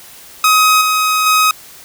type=tone with level steps; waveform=sawtooth; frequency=1264 Hz; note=D#6; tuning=27 cents sharp; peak=-4 / -8 / -5 dBFS; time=0.44-1.51 s; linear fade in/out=2 ms; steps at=0.81 / 1.26 s; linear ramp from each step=5 ms; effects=white hiss -38 dBFS RMS until 1.84 s